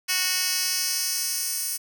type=tone with high-pass filter sweep; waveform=10% pulse; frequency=368.1 Hz; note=F#4; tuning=9 cents flat; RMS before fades=-26 dBFS; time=0.08-1.78 s; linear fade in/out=20 ms; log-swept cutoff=3200 to 8400 Hz; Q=1.1; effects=none